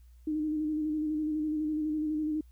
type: tone with vibrato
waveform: sine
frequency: 306.6 Hz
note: D#4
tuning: 25 cents flat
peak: -28 dBFS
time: 0.27-2.41 s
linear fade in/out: 5 ms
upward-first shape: square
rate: 12 Hz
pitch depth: 26 cents each way
effects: added 60 Hz sine -52 dBFS peak until 2.51 s + white hiss -73 dBFS RMS until 2.51 s